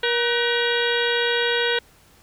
harmonic tone with a mistuned harmonic, 474.5 Hz, A#4, 31 cents sharp, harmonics 1 / 2 / 3 / 4 / 5 / 6 / 7 / 8 / 9, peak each -23 / -31 / -25 / -28 / -32 / -30 / -28 / -30 / -39 dBFS, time 0.03-1.79 s, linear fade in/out 5 ms, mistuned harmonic 3, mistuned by +100 cents, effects pink hiss -54 dBFS RMS until 2.22 s

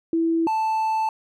sine / triangle tone pair in turn, 329.6 / 879.9 Hz, E4 / A5, 0 / 0 cents, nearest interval octave + perfect fourth, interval 1700 cents, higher second, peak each -18 dBFS, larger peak neither, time 0.13-0.47 / 0.47-1.09 s, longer second, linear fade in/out 2 ms, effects none

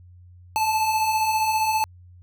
square beating tone pair, 859 / 874 Hz, A5 / A5, -42 / -12 cents, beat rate 15 Hz, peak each -30 / -21 dBFS, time 0.56-1.84 s, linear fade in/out 0 ms, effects added 89 Hz sine -45 dBFS peak until 2.22 s

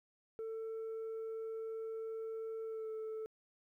sine tone with pitch glide, 446.2 to 439 Hz, A4 to A4, +24 to -4 cents, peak -37 dBFS, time 0.39-3.26 s, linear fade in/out 0 ms, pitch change -28 cents, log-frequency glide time 2.65-2.89 s, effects tanh soft clip ceiling -39 dBFS + 13-bit

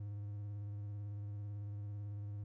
triangle tone with vibrato, 102.6 Hz, G#2, 21 cents flat, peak -39 dBFS, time 0-2.44 s, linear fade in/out 5 ms, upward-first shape triangle, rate 18 Hz, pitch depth 38 cents each way, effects none

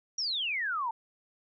sine exponential sweep, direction down, 5780 to 880 Hz, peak -29 dBFS, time 0.18-0.91 s, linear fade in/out 5 ms, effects none

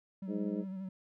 triangle tone with vibrato, 190.3 Hz, F#3, 49 cents sharp, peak -36 dBFS, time 0.22-0.89 s, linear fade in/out 5 ms, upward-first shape sine, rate 12 Hz, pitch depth 39 cents each way
harmonic tone, 103.83 Hz, G#2, in tune, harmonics 2 / 3 / 4 / 5 / 6, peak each -36 / -38 / -42 / -46 / -49 dBFS, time 0.27-0.65 s, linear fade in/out 50 ms
effects none

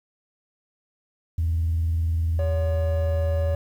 sine tone with vibrato, 82.41 Hz, E2, in tune, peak -19 dBFS, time 1.38-3.55 s, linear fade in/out 5 ms, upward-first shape sine, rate 20 Hz, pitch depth 98 cents each way
triangle tone, 565 Hz, C#5, 33 cents sharp, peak -23 dBFS, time 2.39-3.55 s, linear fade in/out 2 ms
effects tanh soft clip ceiling -17 dBFS + 9-bit

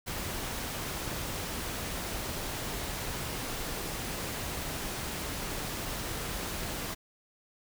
pink noise, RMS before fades -36 dBFS, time 0.06-6.95 s, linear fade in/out 20 ms, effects none

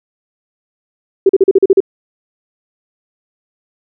sine tone bursts, 386.2 Hz, G4, 26 cents flat, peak -3 dBFS, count 8, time 1.26-1.804 s, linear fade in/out 5 ms, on 33 ms, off 40 ms, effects none

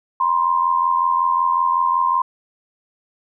sine tone pair together, 961.1 / 1046.5 Hz, B5 / C6, -47 / 0 cents, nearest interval minor second, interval 147 cents, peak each -20 / -16 dBFS, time 0.2-2.22 s, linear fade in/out 5 ms, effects none

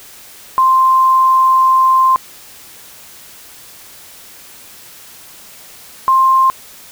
sine tone pair in turn, 1046.5 / 1055 Hz, C6 / C6, 0 / +14 cents, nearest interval unison, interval 14 cents, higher second, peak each -7 dBFS, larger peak neither, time 0.58-2.16 / 6.08-6.5 s, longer first, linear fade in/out 0 ms, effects white hiss -38 dBFS RMS until 6.91 s

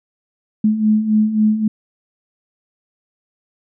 sine beating tone pair, 212.1 / 215.8 Hz, G#3 / A3, +37 / -33 cents, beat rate 3.7 Hz, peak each -19 / -13 dBFS, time 0.64-1.68 s, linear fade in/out 5 ms, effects none

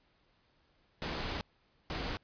pink noise bursts at uneven times, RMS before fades -37 dBFS, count 2, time 1.02-1.41 / 1.9-2.17 s, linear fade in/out 0 ms, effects pink hiss -71 dBFS RMS until 2.23 s + resampled to 11025 Hz

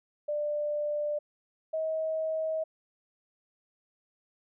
sine tone pair in turn, 593 / 635.6 Hz, D5 / D#5, +17 / +37 cents, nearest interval minor second, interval 120 cents, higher second, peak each -28 dBFS, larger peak neither, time 0.28-1.19 / 1.73-2.64 s, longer neither, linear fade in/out 10 ms, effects none

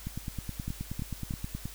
two click trains, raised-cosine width 5 ms, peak -21 / -22 dBFS, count 3 / 16, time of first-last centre 0.68-1.309 / 0.07-1.656 s, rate 3.18 / 9.46 Hz, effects added 50 Hz sine -47 dBFS peak until 1.74 s + white hiss -48 dBFS RMS until 1.74 s

